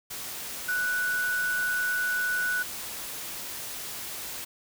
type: tone in noise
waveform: sine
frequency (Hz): 1480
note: F#6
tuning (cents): 0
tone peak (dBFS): -25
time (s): 0.68-2.63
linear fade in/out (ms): 10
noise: white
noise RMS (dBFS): -37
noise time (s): 0.1-4.45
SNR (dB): +9
effects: none